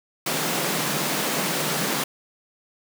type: high-pass noise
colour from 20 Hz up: pink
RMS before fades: -25 dBFS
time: 0.26-2.04 s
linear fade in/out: 5 ms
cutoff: 140 Hz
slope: 96 dB/octave
effects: none